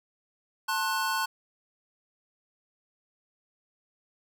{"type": "chord", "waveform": "square", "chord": "F# diminished", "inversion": "first", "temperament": "just", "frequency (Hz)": [888, 1065.6, 1480], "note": ["A5", "C6", "F#6"], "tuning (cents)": [16, 31, 0], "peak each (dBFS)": -32, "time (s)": [0.68, 1.26], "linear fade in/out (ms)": 10, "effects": []}